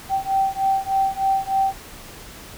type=beating tone pair; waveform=sine; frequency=775 / 778.3 Hz; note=G5 / G5; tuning=-20 / -13 cents; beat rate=3.3 Hz; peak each=-21 / -21 dBFS; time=0.09-1.74 s; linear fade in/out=50 ms; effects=pink hiss -40 dBFS RMS until 2.57 s